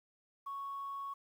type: tone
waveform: sine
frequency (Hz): 1108.7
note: C#6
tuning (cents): 0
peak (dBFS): -38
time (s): 0.46-1.14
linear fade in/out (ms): 10
effects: tanh soft clip ceiling -35 dBFS + 11-bit